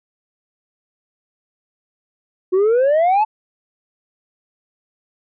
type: exponential sweep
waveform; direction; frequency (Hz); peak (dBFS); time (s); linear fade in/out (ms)
sine; up; 360 to 889; -9; 2.52-3.25; 20
effects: tanh soft clip ceiling -11 dBFS